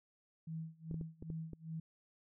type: tone with tremolo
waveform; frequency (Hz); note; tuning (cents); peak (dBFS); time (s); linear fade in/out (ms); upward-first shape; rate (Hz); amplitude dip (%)
sine; 161.3; E3; -37; -39; 0.47-1.8; 5; sine; 2.5; 95
type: clicks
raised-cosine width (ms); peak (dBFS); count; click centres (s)
3; -33; 6; 0.912 / 0.943 / 1.012 / 1.225 / 1.302 / 1.533
effects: none